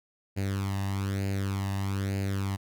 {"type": "tone with flanger", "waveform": "sawtooth", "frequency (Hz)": 98, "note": "G2", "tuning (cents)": 0, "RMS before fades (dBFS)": -30, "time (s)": [0.36, 2.57], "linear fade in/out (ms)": 20, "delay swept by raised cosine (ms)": [0.43, 1.09], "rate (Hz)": 1.1, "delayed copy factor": 0.7, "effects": []}